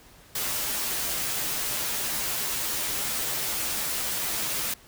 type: noise with comb filter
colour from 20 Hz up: white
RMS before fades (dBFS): -29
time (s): 0.35-4.74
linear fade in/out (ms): 5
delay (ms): 11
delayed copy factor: -0.7
effects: pink hiss -53 dBFS RMS until 4.87 s